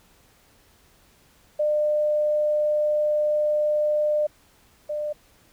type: tone pair in turn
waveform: sine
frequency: 601 / 598.4 Hz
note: D5 / D5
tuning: +40 / +32 cents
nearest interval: unison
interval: 8 cents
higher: first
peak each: -19 / -25 dBFS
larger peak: first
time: 1.59-4.27 / 4.89-5.13 s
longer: first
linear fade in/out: 10 ms
effects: pink hiss -58 dBFS RMS until 5.52 s